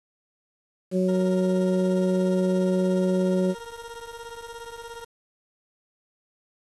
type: harmonic tone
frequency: 185 Hz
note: F#3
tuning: in tune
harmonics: 1 / 2 / 3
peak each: -22 / -25 / -27 dBFS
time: 0.91-3.55 s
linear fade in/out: 50 ms
type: tone with tremolo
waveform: 20% pulse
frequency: 466.2 Hz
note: A#4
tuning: in tune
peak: -30 dBFS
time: 1.08-5.05 s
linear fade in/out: 10 ms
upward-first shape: triangle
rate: 17 Hz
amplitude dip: 65%
effects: resampled to 24000 Hz + 8-bit